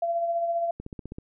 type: tone with tremolo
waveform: sine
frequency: 680 Hz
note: F5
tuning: 46 cents flat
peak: -22 dBFS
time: 0.02-0.71 s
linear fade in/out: 5 ms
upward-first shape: sine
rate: 15 Hz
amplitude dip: 40%
type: click train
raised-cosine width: 3 ms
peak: -24 dBFS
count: 7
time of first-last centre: 0.8-1.185 s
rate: 15.6 Hz
effects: none